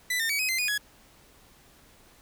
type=tone with pitch steps; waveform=sawtooth; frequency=1991 / 1815 / 2268 / 2525 / 2073 / 2468 / 1678 Hz; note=B6 / A#6 / C#7 / D#7 / C7 / D#7 / G#6; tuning=+14 / -47 / +39 / +25 / -17 / -15 / +17 cents; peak=-22 dBFS; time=0.1-0.779 s; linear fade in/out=5 ms; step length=97 ms; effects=pink hiss -57 dBFS RMS until 2.21 s